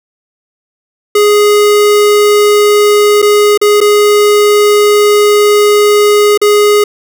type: tone with dropouts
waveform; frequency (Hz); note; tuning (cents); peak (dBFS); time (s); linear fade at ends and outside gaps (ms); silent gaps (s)
square; 415.3; G#4; 0; -5; 1.15-6.84; 5; 3.219-3.225 / 3.576-3.614 / 3.805-3.812 / 6.376-6.415
effects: none